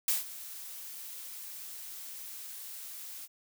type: noise with ADSR envelope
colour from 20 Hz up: blue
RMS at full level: -27 dBFS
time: 0.08-3.28 s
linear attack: 3 ms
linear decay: 150 ms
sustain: -17 dB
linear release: 41 ms
effects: none